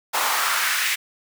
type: noise with high-pass filter sweep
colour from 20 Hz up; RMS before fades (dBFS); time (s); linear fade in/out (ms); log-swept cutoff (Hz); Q
pink; -22; 0.13-0.96; 20; 830 to 2100; 2.3
effects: none